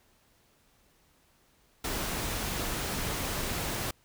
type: noise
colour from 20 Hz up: pink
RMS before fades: -33 dBFS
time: 1.84-3.91 s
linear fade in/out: 5 ms
effects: pink hiss -66 dBFS RMS until 4.04 s